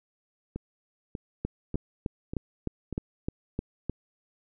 two click trains, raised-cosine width 3 ms, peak -16 / -21 dBFS, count 9 / 5, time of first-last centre 1.45-3.896 / 0.56-2.927 s, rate 3.27 / 1.69 Hz, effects none

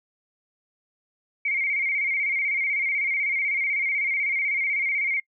sine tone with vibrato, 2200 Hz, C#7, 14 cents flat, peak -22 dBFS, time 1.45-5.2 s, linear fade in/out 5 ms, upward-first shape square, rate 16 Hz, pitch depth 57 cents each way, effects noise-tail reverb RT60 0.1 s tail -24 dB re dry

